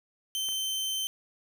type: tone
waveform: sawtooth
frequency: 3095 Hz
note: G7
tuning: 23 cents flat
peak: -26 dBFS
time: 0.35-1.07 s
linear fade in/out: 0 ms
type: clicks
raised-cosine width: 0.5 ms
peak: -32 / -40 dBFS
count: 2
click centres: 0.488 / 0.524 s
effects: none